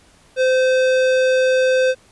sine tone with tanh clipping, 516 Hz, C5, 24 cents flat, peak -15 dBFS, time 0.36-1.95 s, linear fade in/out 50 ms, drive 18 dB, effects pink hiss -52 dBFS RMS until 2.11 s + resampled to 24000 Hz

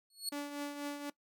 25% pulse tone with exponential growth, 4360 Hz, C#8, 29 cents flat, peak -27 dBFS, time 0.1-0.29 s, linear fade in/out 2 ms, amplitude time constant 40 ms
sawtooth tone with tremolo, 288.4 Hz, D4, 31 cents flat, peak -32 dBFS, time 0.32-1.1 s, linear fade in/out 5 ms, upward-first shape triangle, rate 4.1 Hz, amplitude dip 60%
effects noise-tail reverb RT60 0.1 s tail -20 dB re dry

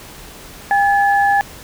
sine tone pair together, 804 / 1714 Hz, G5 / A6, +44 / -46 cents, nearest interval octave + minor second, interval 1310 cents, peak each -12 / -17 dBFS, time 0.71-1.41 s, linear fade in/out 0 ms, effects pink hiss -37 dBFS RMS until 1.63 s

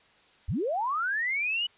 sine linear sweep, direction up, 45.63 to 2979 Hz, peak -26 dBFS, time 0.48-1.67 s, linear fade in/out 10 ms, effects white hiss -60 dBFS RMS until 1.77 s + resampled to 8000 Hz

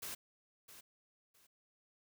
white noise with echo, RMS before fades -44 dBFS, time 0.02-0.15 s, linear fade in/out 10 ms, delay 660 ms, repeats 2, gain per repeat -12 dB, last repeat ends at 1.47 s, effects none

